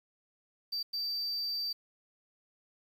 triangle tone bursts at uneven times, 4653 Hz, D8, 17 cents flat, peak -31 dBFS, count 2, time 0.72-0.83 / 0.93-1.73 s, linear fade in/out 10 ms, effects 10-bit

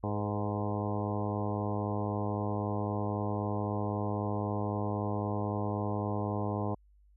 harmonic tone with a mistuned harmonic, 103.83 Hz, G#2, in tune, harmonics 1 / 2 / 3 / 4 / 5 / 6 / 7 / 8 / 9 / 10, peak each -34 / -37 / -39 / -40 / -41 / -42 / -42 / -43 / -44 / -44 dBFS, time 0.03-6.75 s, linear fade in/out 10 ms, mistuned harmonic 5, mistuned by -33 cents, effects added 50 Hz sine -59 dBFS peak until 7.16 s

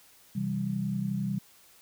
sine chord, C major, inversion none, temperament equal, 130.81 / 164.81 / 196 Hz, C3 / E3 / G3, 0 / 0 / 0 cents, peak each -34 / -35 / -30 dBFS, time 0.35-1.39 s, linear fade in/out 10 ms, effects white hiss -58 dBFS RMS until 1.81 s

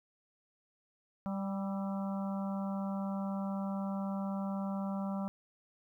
harmonic tone with a mistuned harmonic, 196 Hz, G3, in tune, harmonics 1 / 3 / 4 / 5 / 6 / 7, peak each -34 / -44 / -46 / -48 / -50 / -51 dBFS, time 1.26-5.28 s, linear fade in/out 0 ms, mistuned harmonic 7, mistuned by -48 cents, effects 12-bit

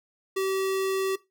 square tone, 384 Hz, G4, 36 cents flat, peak -25 dBFS, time 0.36-1.16 s, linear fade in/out 10 ms, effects noise-tail reverb RT60 0.2 s tail -18 dB re dry

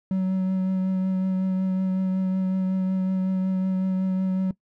triangle tone with vibrato, 187.9 Hz, F#3, 27 cents sharp, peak -19 dBFS, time 0.11-4.51 s, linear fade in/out 2 ms, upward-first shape triangle, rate 5.4 Hz, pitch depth 17 cents each way, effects noise-tail reverb RT60 0.1 s tail -19 dB re dry

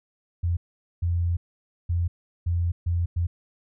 sine tone bursts at uneven times, 86.2 Hz, F2, 22 cents flat, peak -21 dBFS, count 6, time 0.43-0.57 / 1.02-1.37 / 1.89-2.08 / 2.46-2.72 / 2.86-3.06 / 3.16-3.27 s, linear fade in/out 10 ms, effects none

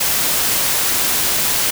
white noise, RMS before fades -17 dBFS, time 0-1.71 s, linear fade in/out 10 ms, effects none

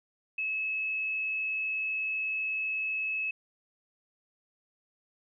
sine tone, 2588 Hz, E7, 32 cents flat, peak -29 dBFS, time 0.38-3.31 s, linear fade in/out 5 ms, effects none

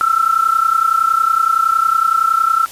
sine tone pair together, 1319.2 / 1350 Hz, E6 / E6, +1 / +41 cents, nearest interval unison, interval 40 cents, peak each -14 / -14 dBFS, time 0.01-2.66 s, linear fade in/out 0 ms, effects white hiss -35 dBFS RMS until 2.71 s + resampled to 32000 Hz

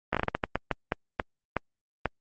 slowing click train, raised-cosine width 0.5 ms, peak -10 dBFS, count 14, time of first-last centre 0.13-2.057 s, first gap 16 ms, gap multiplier 1.33, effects Opus 24 kbps

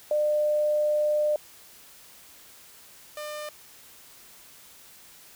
sine / sawtooth tone pair in turn, 600 / 600 Hz, D5 / D5, +37 / +37 cents, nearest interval unison, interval 0 cents, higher neither, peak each -21 / -30 dBFS, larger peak first, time 0.11-1.36 / 3.17-3.49 s, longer first, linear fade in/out 2 ms, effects white hiss -51 dBFS RMS until 5.35 s

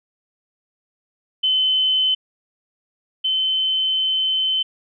sine tone pair in turn, 3050 / 3065 Hz, G7 / G7, -48 / -40 cents, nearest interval unison, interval 8 cents, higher second, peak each -15 / -17 dBFS, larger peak first, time 1.43-2.15 / 3.24-4.63 s, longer second, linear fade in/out 10 ms, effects none

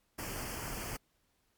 pink band-stop noise, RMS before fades -40 dBFS, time 0.18-0.97 s, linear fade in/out 10 ms, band 3200 to 4500 Hz, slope 96 dB/octave, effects pink hiss -75 dBFS RMS until 1.57 s + MP3 96 kbps

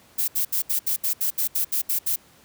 violet noise bursts, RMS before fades -23 dBFS, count 12, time 0.18-2.161 s, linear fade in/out 10 ms, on 100 ms, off 71 ms, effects pink hiss -54 dBFS RMS until 2.44 s + high-pass 80 Hz 12 dB/octave

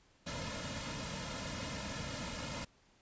pink noise with comb filter, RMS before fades -41 dBFS, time 0.26-2.65 s, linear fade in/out 10 ms, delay 2.6 ms, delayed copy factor -0.75, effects pink hiss -68 dBFS RMS until 3.01 s + resampled to 16000 Hz

